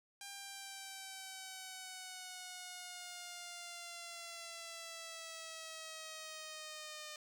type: exponential sweep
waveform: 5% pulse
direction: down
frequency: 799 to 607 Hz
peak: -35 dBFS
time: 0.21-7.16 s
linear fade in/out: 2 ms
effects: none